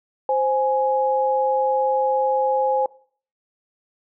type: tone pair together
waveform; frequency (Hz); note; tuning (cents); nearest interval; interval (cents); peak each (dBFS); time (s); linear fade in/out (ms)
sine; 523.3 / 834; C5 / G#5; 0 / +7; minor sixth; 807; -20; 0.29-2.86; 2
effects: noise-tail reverb RT60 0.5 s tail -22 dB re dry